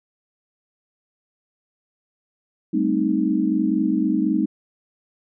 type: chord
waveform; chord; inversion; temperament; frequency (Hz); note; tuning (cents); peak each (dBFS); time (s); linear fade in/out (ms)
sine; A half-diminished seventh; third; equal; 196 / 220 / 261.6 / 311.1; G3 / A3 / C4 / Eb4; 0 / 0 / 0 / 0; -24 / -24 / -24 / -21; 2.73-4.46; 10
effects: none